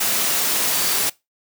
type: tone in noise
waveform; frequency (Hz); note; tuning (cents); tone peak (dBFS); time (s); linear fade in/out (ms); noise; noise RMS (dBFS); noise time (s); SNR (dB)
sine; 4600; D8; -37; -30; 0.72-0.97; 10; white; -20; 0-1.1; -13
effects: noise-tail reverb RT60 0.2 s tail -21 dB re dry + high-pass 150 Hz 12 dB/octave

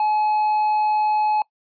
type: tone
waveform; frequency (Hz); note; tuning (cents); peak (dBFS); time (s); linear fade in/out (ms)
triangle; 851; G#5; +42; -15; 0-1.42; 2
effects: noise-tail reverb RT60 0.1 s tail -23 dB re dry + resampled to 11025 Hz

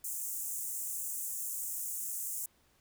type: high-pass noise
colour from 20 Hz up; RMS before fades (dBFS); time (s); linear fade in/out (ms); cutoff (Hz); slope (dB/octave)
pink; -38; 0.04-2.46; 5; 6900; 48
effects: pink hiss -69 dBFS RMS until 2.8 s

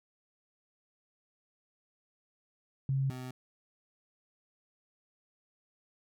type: tone pair in turn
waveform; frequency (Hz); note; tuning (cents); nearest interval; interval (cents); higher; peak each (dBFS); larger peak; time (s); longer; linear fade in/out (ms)
sine / 25% pulse; 135.2 / 127.61; C#3 / C3; -43 / -43; minor second; 100; first; -27 / -36; first; 2.89-3.1 / 3.1-3.31; neither; 2
effects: none

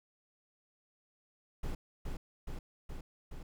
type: noise with echo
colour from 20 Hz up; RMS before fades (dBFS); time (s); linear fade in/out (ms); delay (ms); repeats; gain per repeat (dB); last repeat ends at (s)
brown; -36; 1.63-1.75; 5; 420; 4; -2; 3.43
effects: none

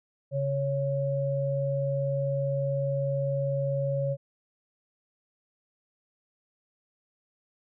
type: tone pair together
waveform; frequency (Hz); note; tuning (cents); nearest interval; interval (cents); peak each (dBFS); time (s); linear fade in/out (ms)
sine; 138.59 / 554.4; C#3 / C#5; 0 / 0; 2 octaves; 2400; -28; 0.31-4.17; 50
effects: none

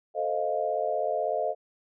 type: chord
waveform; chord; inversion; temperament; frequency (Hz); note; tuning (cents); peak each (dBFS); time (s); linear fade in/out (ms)
sine; F dominant seventh; first; equal with one note detuned; 440 / 520.5 / 622.3 / 698.5; A4 / C5 / Eb5 / F5; 0 / -9 / 0 / 0; -33 / -33 / -29 / -30; 0.14-1.55; 50
effects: none

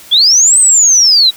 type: linear two-way sweep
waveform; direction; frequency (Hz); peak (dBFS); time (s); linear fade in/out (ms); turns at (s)
sine; up then down; 3255 to 8340 to 3791; -4; 0.11-1.31; 20; 0.59
effects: white hiss -36 dBFS RMS until 1.36 s

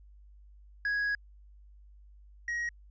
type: tone pair in turn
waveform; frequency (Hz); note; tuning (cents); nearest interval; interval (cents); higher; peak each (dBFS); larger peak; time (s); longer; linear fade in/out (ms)
triangle; 1661.2 / 1892.7; G#6 / A#6; 0 / +26; major second; 226; second; -26 / -29; first; 0.85-1.15 / 2.48-2.69; first; 2
effects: added 50 Hz sine -52 dBFS peak until 2.9 s + resampled to 16000 Hz

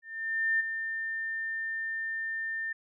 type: tone with ADSR envelope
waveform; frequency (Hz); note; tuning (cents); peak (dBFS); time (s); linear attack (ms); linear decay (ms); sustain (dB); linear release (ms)
sine; 1800; A6; +39; -23; 0.02-2.73; 580; 13; -8; 8
effects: none

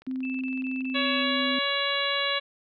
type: click train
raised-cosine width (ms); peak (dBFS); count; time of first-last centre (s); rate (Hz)
0.3; -35; 22; 0.02-0.992; 21.6
type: tone with pitch glide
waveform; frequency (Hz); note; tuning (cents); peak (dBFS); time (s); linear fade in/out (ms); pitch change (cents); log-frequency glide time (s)
sine; 260 to 258.2; C4 to C4; -11 to -23; -28; 0.07-1.59; 5; -12; 1.02-1.12
type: tone bursts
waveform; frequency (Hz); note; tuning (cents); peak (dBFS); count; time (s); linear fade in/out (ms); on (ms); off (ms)
sine; 2637; E7; 0; -35; 5; 0.23-1.23; 2; 180; 25
type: harmonic tone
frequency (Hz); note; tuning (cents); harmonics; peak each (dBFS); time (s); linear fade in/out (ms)
562; C#5; +24; 1 / 2 / 3 / 4 / 5 / 6 / 7; -32 / -32 / -32 / -32 / -32 / -32 / -32; 0.94-2.4; 20
effects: none

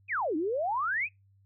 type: exponential two-way sweep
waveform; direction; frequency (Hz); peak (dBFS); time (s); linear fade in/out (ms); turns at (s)
sine; down then up; 2638 to 293.7 to 2638; -27; 0.08-1.09; 50; 0.36
effects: noise-tail reverb RT60 0.2 s tail -26 dB re dry + added 98 Hz sine -60 dBFS peak until 1.45 s

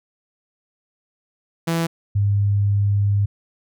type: tone pair in turn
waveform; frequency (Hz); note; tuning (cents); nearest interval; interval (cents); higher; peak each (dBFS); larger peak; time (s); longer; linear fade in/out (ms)
sawtooth / sine; 166.1 / 101.25; E3 / G#2; +13 / -43; major sixth; 856; first; -15; neither; 1.67-1.87 / 2.15-3.26; second; 10
effects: none

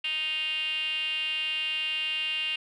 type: tone with band-pass filter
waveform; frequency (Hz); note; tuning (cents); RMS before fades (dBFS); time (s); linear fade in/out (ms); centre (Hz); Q
5% pulse; 311.1; D#4; 0; -30; 0.04-2.56; 5; 2800; 9.9
effects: none

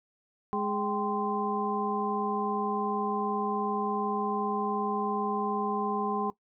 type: harmonic tone with a mistuned harmonic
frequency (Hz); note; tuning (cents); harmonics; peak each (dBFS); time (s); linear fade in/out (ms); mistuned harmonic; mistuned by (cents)
207.7; G#3; 0; 1 / 2 / 4 / 5; -33 / -33 / -33 / -33; 0.53-6.3; 0; 4; -100
effects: noise-tail reverb RT60 0.1 s tail -18 dB re dry

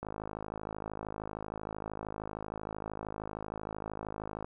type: click train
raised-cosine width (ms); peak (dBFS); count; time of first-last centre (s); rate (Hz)
1; -24; 235; 0.03-4.445; 53
effects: none

